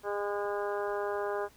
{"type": "harmonic tone with a mistuned harmonic", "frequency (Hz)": 203.8, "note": "G#3", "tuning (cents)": -32, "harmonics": [2, 3, 4, 5, 6, 7, 8], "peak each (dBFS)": [-33, -37, -39, -41, -43, -44, -45], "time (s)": [0.03, 1.49], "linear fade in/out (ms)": 50, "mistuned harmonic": 7, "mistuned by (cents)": 21, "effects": ["pink hiss -60 dBFS RMS until 1.56 s"]}